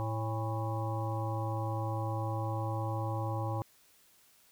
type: harmonic tone with a mistuned harmonic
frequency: 110 Hz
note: A2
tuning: in tune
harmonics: 1 / 3 / 5 / 7 / 9 / 10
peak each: -33 / -42 / -41 / -40 / -43 / -46 dBFS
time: 0-3.62 s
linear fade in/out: 0 ms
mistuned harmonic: 7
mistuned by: +87 cents
effects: white hiss -64 dBFS RMS until 4.51 s